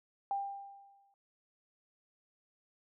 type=tone with exponential decay; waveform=sine; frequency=795 Hz; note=G5; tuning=24 cents sharp; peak=-30 dBFS; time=0.31-1.14 s; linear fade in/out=1 ms; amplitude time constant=180 ms; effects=none